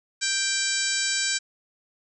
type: harmonic tone with a mistuned harmonic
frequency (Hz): 784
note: G5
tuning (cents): 0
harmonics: 2 / 3 / 4 / 5 / 6 / 7 / 8 / 9 / 10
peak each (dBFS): -30 / -33 / -36 / -32 / -32 / -32 / -33 / -32 / -30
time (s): 0.21-1.39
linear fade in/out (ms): 20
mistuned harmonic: 8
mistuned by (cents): -32
effects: none